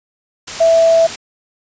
sine tone in noise, 659.3 Hz, E5, in tune, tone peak -7 dBFS, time 0.6-1.07 s, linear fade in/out 10 ms, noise white, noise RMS -25 dBFS, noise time 0.47-1.16 s, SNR +15 dB, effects resampled to 16000 Hz

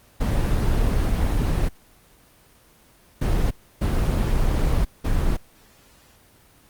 brown noise bursts at uneven times, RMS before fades -20 dBFS, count 4, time 0.2-1.69 / 3.21-3.51 / 3.81-4.85 / 5.04-5.37 s, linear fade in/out 10 ms, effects pink hiss -54 dBFS RMS until 6.69 s + Opus 24 kbps

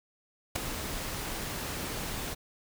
pink noise with ADSR envelope, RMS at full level -26 dBFS, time 0.55-2.35 s, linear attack 11 ms, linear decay 3 ms, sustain -10 dB, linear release 21 ms, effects none

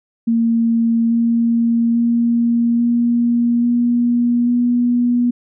sine tone with pitch steps, 230 / 232.4 / 234.8 / 237.3 / 239.8 / 242.3 Hz, A#3 / A#3 / A#3 / A#3 / A#3 / B3, -23 / -5 / +13 / +31 / +49 / -33 cents, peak -12 dBFS, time 0.27-5.31 s, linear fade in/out 10 ms, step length 840 ms, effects none

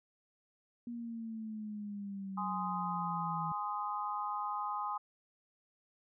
sine exponential sweep, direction down, 239.1 to 161.2 Hz, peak -39 dBFS, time 0.87-3.52 s, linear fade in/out 2 ms
sine chord, Ab major, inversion none, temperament just, 830.6 / 1038.3 / 1245.9 Hz, Ab5 / C6 / Eb6, 0 / -14 / +2 cents, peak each -39 dBFS, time 2.37-4.98 s, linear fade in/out 10 ms
effects none

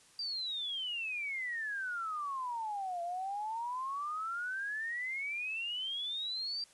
sine exponential two-way sweep, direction down then up, 4743 to 680 to 4743 Hz, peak -35 dBFS, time 0.19-6.64 s, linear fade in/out 2 ms, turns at 3.02 s, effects white hiss -62 dBFS RMS until 6.73 s + resampled to 24000 Hz

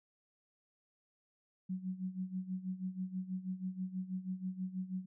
sine tone with tremolo, 185.9 Hz, F#3, 8 cents sharp, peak -34 dBFS, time 1.69-5.06 s, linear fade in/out 10 ms, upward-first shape sine, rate 6.2 Hz, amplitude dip 80%, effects none

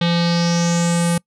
square tone with low-pass filter sweep, 171.1 Hz, F3, 35 cents flat, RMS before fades -17 dBFS, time 0.01-1.18 s, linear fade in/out 5 ms, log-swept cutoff 3600 to 10000 Hz, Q 4.7, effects noise-tail reverb RT60 0.1 s tail -25 dB re dry

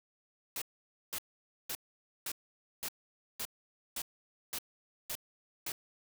white noise bursts, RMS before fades -38 dBFS, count 10, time 0.56-5.72 s, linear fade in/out 2 ms, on 57 ms, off 510 ms, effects none

